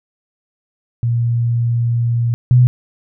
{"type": "tone pair in turn", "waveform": "sine", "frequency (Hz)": [118.1, 124.29], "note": ["A#2", "B2"], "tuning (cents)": [23, 11], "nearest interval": "minor second", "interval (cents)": 88, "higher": "second", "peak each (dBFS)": [-13, -6], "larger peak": "second", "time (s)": [[1.03, 2.34], [2.51, 2.67]], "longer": "first", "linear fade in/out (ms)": 0, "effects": []}